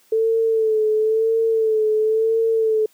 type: tone with vibrato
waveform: sine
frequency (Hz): 441.3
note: A4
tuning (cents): +5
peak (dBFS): -15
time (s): 0.12-2.86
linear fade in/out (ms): 5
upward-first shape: sine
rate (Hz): 0.98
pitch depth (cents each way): 42
effects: white hiss -57 dBFS RMS until 2.93 s + high-pass 150 Hz 12 dB/octave